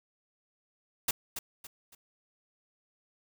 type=noise with echo; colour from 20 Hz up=white; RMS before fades=-28 dBFS; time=1.08-1.11 s; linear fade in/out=5 ms; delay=280 ms; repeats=3; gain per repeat=-9 dB; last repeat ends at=1.95 s; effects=none